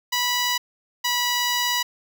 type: tone pair in turn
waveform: 10% pulse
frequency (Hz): 981 / 976.8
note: B5 / B5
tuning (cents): -12 / -19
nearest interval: unison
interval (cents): 7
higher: first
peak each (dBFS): -12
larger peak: neither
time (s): 0.12-0.58 / 1.04-1.83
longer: second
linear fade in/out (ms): 10
effects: none